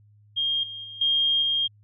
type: tone with level steps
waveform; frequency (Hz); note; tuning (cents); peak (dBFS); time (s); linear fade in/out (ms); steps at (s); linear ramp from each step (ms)
sine; 3223; G7; +47; -22 / -34 / -37 / -19 / -21; 0.36-1.68; 20; 0.63 / 0.84 / 1.01 / 1.42; 5
effects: added 104 Hz sine -53 dBFS peak until 1.83 s